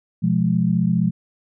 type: chord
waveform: sine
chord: F diminished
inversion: second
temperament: just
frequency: 125.72 / 174.61 / 209.5 Hz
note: Cb3 / F3 / Ab3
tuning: +31 / 0 / +15 cents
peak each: -23 / -18 / -21 dBFS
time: 0.22-1.11 s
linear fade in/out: 20 ms
effects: none